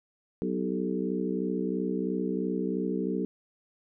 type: harmonic tone with a mistuned harmonic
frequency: 63 Hz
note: B1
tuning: 35 cents sharp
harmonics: 3 / 4 / 5 / 6 / 7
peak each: -32 / -33 / -34 / -35 / -35 dBFS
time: 0.42-3.25 s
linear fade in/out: 0 ms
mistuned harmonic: 6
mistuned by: +46 cents
effects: none